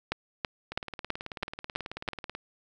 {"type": "two click trains", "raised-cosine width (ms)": 0.3, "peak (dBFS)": [-21, -12], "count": [31, 7], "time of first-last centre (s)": [[0.72, 2.35], [0.12, 2.087]], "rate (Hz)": [18.4, 3.05], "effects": []}